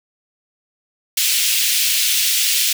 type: high-pass noise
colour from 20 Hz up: pink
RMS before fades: -17 dBFS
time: 1.17-2.73 s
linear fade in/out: 5 ms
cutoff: 2600 Hz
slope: 24 dB/octave
effects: none